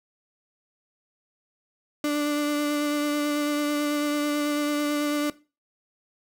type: tone with vibrato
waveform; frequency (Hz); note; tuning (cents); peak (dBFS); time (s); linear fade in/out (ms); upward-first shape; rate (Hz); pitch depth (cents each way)
35% pulse; 294.2; D4; +3; -21; 2.04-5.3; 2; sine; 9.1; 13
effects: noise-tail reverb RT60 0.3 s tail -18 dB re dry